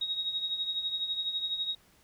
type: tone with tremolo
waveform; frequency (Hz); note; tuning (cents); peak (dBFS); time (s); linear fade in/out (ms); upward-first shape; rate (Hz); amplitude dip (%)
sine; 3776; A#7; +22; -27; 0.01-1.75; 5; triangle; 12; 70
effects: pink hiss -63 dBFS RMS until 2.03 s